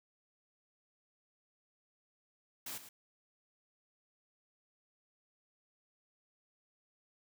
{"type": "noise with echo", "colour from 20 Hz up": "white", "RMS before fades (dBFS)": -43, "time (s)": [2.66, 2.78], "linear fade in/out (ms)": 5, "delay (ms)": 110, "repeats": 1, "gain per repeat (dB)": -11, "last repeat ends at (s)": 2.89, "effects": []}